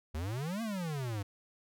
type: exponential two-way sweep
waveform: square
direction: up then down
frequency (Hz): 72.4 to 234.4 to 96.7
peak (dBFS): -35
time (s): 0.14-1.23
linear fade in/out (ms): 10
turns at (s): 0.62
effects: none